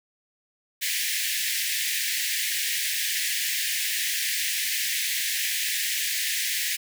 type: high-pass noise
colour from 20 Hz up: pink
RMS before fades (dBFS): -27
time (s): 0.81-6.77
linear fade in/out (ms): 20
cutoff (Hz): 1700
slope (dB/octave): 96
effects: none